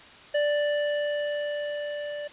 square tone with level ramp, 587.3 Hz, D5, in tune, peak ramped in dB -22 to -33 dBFS, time 0.34-2.28 s, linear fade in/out 10 ms, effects white hiss -48 dBFS RMS until 2.32 s + resampled to 8000 Hz

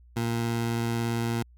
20% pulse tone with vibrato, 116.54 Hz, A#2, in tune, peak -21 dBFS, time 0.16-1.43 s, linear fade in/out 10 ms, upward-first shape sine, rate 18 Hz, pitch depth 9 cents each way, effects added 60 Hz sine -51 dBFS peak until 1.57 s

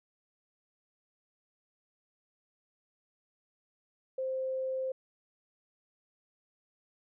sine tone, 523.3 Hz, C5, in tune, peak -31 dBFS, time 4.18-4.92 s, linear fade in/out 5 ms, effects none

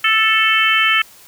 harmonic tone, 440 Hz, A4, in tune, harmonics 3 / 4 / 5 / 6 / 7, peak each -18 / -18 / -18 / -18 / -18 dBFS, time 0.04-1.02 s, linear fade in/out 5 ms, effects white hiss -44 dBFS RMS until 1.27 s

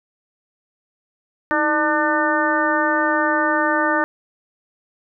harmonic tone with a mistuned harmonic, 299.8 Hz, D4, 36 cents sharp, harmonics 1 / 2 / 3 / 4 / 5 / 6, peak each -23 / -23 / -23 / -23 / -23 / -23 dBFS, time 1.51-4.04 s, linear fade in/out 0 ms, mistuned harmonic 1, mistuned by +96 cents, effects none

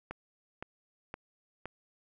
click train, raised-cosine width 0.5 ms, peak -24 dBFS, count 4, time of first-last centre 0.11-1.656 s, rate 1.94 Hz, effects none

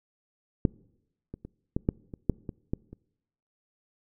clicks, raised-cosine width 3 ms, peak -8 / -25 / -27 / -14 / -10 / -26 / -9 / -21 / -15 / -30 dBFS, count 10, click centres 0.652 / 1.34 / 1.45 / 1.765 / 1.889 / 2.138 / 2.297 / 2.492 / 2.735 / 2.93 s, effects noise-tail reverb RT60 0.9 s tail -25 dB re dry

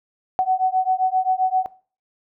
sine beating tone pair, 745 / 752.6 Hz, F#5 / F#5, +12 / +29 cents, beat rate 7.6 Hz, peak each -20 dBFS, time 0.39-1.66 s, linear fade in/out 0 ms, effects noise-tail reverb RT60 0.4 s tail -19 dB re dry

